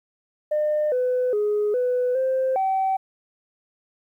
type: tone with pitch steps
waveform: sine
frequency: 604 / 502 / 417.8 / 497.7 / 523 / 767 Hz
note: D5 / B4 / G#4 / B4 / C5 / G5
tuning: +48 / +28 / +10 / +13 / -1 / -38 cents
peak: -18 dBFS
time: 0.51-2.97 s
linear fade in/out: 10 ms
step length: 410 ms
effects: tanh soft clip ceiling -16 dBFS + 10-bit